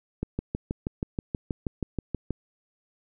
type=click train; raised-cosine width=3 ms; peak=-15 dBFS; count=14; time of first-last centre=0.23-2.307 s; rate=6.26 Hz; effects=none